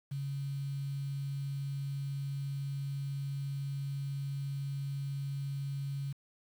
sine tone with quantisation, 139 Hz, C#3, 5 cents sharp, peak -34 dBFS, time 0.11-6.13 s, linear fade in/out 10 ms, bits 9, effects none

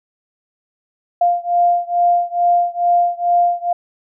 sine beating tone pair, 698.5 / 700.8 Hz, F5 / F5, 0 / +6 cents, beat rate 2.3 Hz, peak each -15 / -16 dBFS, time 1.21-3.73 s, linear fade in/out 5 ms, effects none

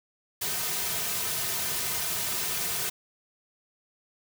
white noise with comb filter, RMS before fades -30 dBFS, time 0.41-2.9 s, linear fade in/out 10 ms, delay 3.6 ms, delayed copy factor -0.7, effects none

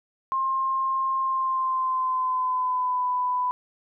sine tone with pitch glide, 1062 to 996.6 Hz, C6 to B5, +25 to +15 cents, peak -22 dBFS, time 0.32-3.51 s, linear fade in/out 0 ms, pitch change -110 cents, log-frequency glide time 1.19-3.06 s, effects none

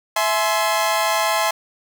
sawtooth chord, E augmented, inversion none, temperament equal with one note detuned, 659.3 / 848.1 / 1046.5 Hz, E5 / G#5 / B#5, 0 / +36 / 0 cents, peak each -18 dBFS, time 0.16-1.51 s, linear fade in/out 5 ms, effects none

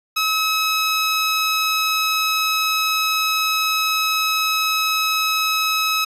15% pulse tone, 1284 Hz, E6, 46 cents flat, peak -11 dBFS, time 0.16-6.05 s, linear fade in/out 10 ms, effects resampled to 32000 Hz

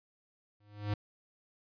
square tone with exponential growth, 103.9 Hz, G#2, 1 cent sharp, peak -29 dBFS, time 0.6-0.94 s, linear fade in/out 5 ms, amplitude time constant 73 ms, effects resampled to 11025 Hz

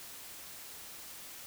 silence, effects white hiss -48 dBFS RMS until 1.46 s

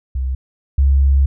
sine tone pair in turn, 65 / 68.46 Hz, C2 / C#2, -11 / -21 cents, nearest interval minor second, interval 90 cents, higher second, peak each -17 / -9 dBFS, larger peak second, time 0.15-0.35 / 0.78-1.26 s, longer second, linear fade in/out 5 ms, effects none

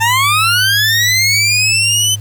20% pulse linear sweep, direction up, 880 to 3066 Hz, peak -5 dBFS, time 0-2.16 s, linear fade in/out 20 ms, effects added 105 Hz sine -22 dBFS peak until 2.2 s + pink hiss -43 dBFS RMS until 2.2 s

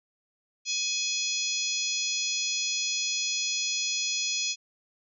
harmonic tone, 840 Hz, G#5, 19 cents sharp, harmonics 3 / 4 / 5 / 6 / 7 / 8, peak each -34 / -34 / -34 / -34 / -34 / -34 dBFS, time 0.65-4.56 s, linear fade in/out 50 ms, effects none

